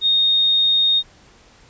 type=tone; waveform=sine; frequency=3700 Hz; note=A#7; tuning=14 cents flat; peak=-13 dBFS; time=0.01-1.03 s; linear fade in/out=50 ms; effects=pink hiss -50 dBFS RMS until 1.69 s + resampled to 16000 Hz